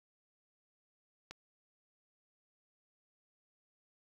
click, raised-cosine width 0.2 ms, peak -28 dBFS, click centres 1.31 s, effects 10-bit

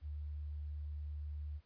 sine tone, 74.3 Hz, D2, 21 cents sharp, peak -40 dBFS, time 0.01-1.61 s, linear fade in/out 50 ms, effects pink hiss -75 dBFS RMS until 1.65 s + resampled to 11025 Hz

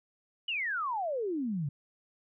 sine exponential sweep, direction down, 3000 to 133.9 Hz, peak -30 dBFS, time 0.48-1.69 s, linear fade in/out 5 ms, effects none

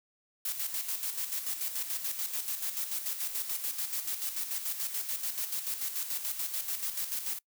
blue noise with tremolo, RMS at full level -33 dBFS, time 0.45-7.39 s, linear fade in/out 5 ms, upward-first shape square, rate 6.9 Hz, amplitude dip 55%, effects noise-tail reverb RT60 0.1 s tail -23 dB re dry

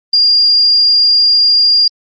sine tone, 4809 Hz, D8, 40 cents sharp, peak -6 dBFS, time 0.13-1.88 s, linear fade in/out 5 ms, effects Opus 32 kbps

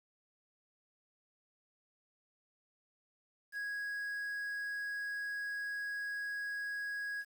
triangle tone with quantisation, 1657 Hz, G#6, 4 cents flat, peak -35 dBFS, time 3.52-7.25 s, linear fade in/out 50 ms, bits 10, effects none

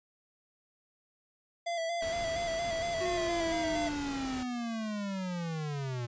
square tone with vibrato, 672 Hz, E5, 33 cents sharp, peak -32 dBFS, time 1.66-3.89 s, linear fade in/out 10 ms, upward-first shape square, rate 4.3 Hz, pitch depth 34 cents each way
pink noise, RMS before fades -42 dBFS, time 2.02-4.43 s, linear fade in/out 2 ms
square linear sweep, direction down, 368.8 to 117.2 Hz, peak -34 dBFS, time 3-6.07 s, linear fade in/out 20 ms
effects resampled to 16000 Hz

